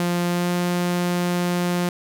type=tone with pitch glide; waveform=sawtooth; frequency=174.8 to 176.52 Hz; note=F3 to F3; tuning=+2 to +19 cents; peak=-16 dBFS; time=0-1.89 s; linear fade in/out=2 ms; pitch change=+17 cents; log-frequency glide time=0.29-0.5 s; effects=none